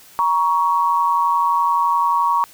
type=tone pair together; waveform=sine; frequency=945.5 / 1117 Hz; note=A#5 / C#6; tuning=+24 / +13 cents; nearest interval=minor third; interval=289 cents; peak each=-17 dBFS; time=0.19-2.44 s; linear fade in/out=0 ms; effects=white hiss -46 dBFS RMS until 2.53 s